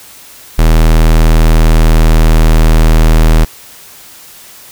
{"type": "tone", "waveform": "square", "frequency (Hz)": 39.95, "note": "D#1", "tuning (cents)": 47, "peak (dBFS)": -4, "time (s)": [0.58, 3.45], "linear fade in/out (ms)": 10, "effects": ["white hiss -35 dBFS RMS until 4.71 s"]}